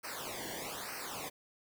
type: noise with flanger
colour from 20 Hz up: pink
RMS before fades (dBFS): -42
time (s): 0.03-1.3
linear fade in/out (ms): 20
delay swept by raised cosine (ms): 0.28 to 0.8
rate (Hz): 1.1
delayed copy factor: -1
effects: none